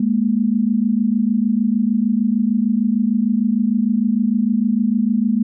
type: tone pair together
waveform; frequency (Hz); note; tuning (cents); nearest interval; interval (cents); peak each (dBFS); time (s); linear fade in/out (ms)
sine; 209 / 235.6; G#3 / A#3; +11 / +19; major second; 208; -17; 0-5.43; 5
effects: none